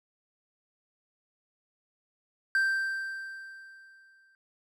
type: tone with exponential decay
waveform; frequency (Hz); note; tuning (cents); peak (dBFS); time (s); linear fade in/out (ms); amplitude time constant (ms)
triangle; 1568; G6; 0; -20; 2.55-4.35; 1; 390
effects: none